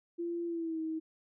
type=tone with pitch glide; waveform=sine; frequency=341.9 to 319 Hz; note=F4 to D#4; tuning=-37 to +43 cents; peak=-33 dBFS; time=0.18-1 s; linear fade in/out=20 ms; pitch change=-120 cents; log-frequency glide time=0.46-0.8 s; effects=none